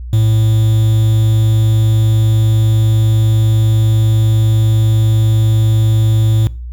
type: tone with quantisation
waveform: triangle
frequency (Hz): 110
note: A2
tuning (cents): 0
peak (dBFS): -6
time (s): 0.13-6.47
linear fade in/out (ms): 0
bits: 5
effects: noise-tail reverb RT60 0.4 s tail -21 dB re dry + added 60 Hz sine -23 dBFS peak until 6.72 s